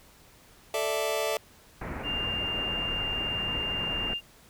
sawtooth chord, A suspended fourth, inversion none, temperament just, 440 / 586.7 / 660 Hz, A4 / D5 / E5, 0 / -2 / +2 cents, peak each -27 dBFS, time 0.74-1.37 s, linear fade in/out 2 ms
pink low-pass noise, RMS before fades -36 dBFS, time 1.81-4.14 s, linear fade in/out 5 ms, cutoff 2300 Hz, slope 48 dB/octave
sine tone, 2800 Hz, F7, 4 cents sharp, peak -29 dBFS, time 2.03-4.21 s, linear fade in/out 50 ms
effects pink hiss -56 dBFS RMS until 4.49 s

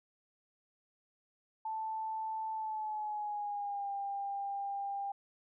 sine tone with pitch glide, 880 to 797.7 Hz, A5 to G5, 0 to +30 cents, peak -35 dBFS, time 1.65-5.12 s, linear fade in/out 5 ms, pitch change -170 cents, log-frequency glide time 2.53-3.91 s, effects none

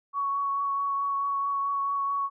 sine tone with vibrato, 1116 Hz, C#6, 11 cents sharp, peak -25 dBFS, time 0.13-2.3 s, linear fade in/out 50 ms, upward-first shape triangle, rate 4.6 Hz, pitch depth 14 cents each way, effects none

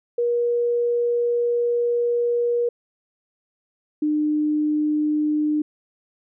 sine tone pair in turn, 477.4 / 301.9 Hz, A#4 / D4, +41 / +48 cents, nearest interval minor sixth, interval 793 cents, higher first, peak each -18 dBFS, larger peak neither, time 0.18-2.69 / 4.02-5.62 s, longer first, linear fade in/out 5 ms, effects none

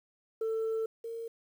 sine tone pair in turn, 445.5 / 458.8 Hz, A4 / A#4, +22 / -28 cents, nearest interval minor second, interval 50 cents, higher second, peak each -27 / -36 dBFS, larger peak first, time 0.41-0.86 / 1.04-1.28 s, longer first, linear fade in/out 5 ms, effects tanh soft clip ceiling -28 dBFS + 10-bit

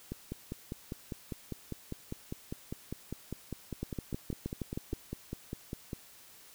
two click trains, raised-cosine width 3 ms, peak -24 / -22 dBFS, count 30 / 8, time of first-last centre 0.12-5.932 / 3.83-4.932 s, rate 4.99 / 6.35 Hz, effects white hiss -56 dBFS RMS until 6.54 s

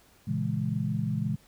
sine chord, A# half-diminished seventh, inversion none, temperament equal, 116.54 / 138.59 / 164.81 / 207.7 Hz, A#2 / C#3 / E3 / G#3, 0 / 0 / 0 / 0 cents, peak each -32 dBFS, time 0.27-1.36 s, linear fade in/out 10 ms, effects pink hiss -60 dBFS RMS until 1.47 s

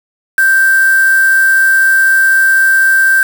sine tone with quantisation, 1568 Hz, G6, in tune, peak -6 dBFS, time 0.38-3.23 s, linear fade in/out 2 ms, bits 3, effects none

